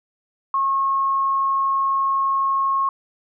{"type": "tone", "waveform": "sine", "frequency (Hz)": 1087, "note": "C#6", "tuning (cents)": -34, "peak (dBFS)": -17, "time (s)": [0.54, 2.89], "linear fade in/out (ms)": 2, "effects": []}